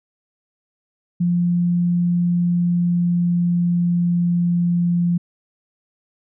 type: tone with pitch glide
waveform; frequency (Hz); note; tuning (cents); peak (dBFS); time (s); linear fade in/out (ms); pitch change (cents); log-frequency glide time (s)
sine; 174.61 to 173.5; F3 to F3; 0 to -11; -15; 1.2-5.18; 10; -11; 2.16-5.03
effects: none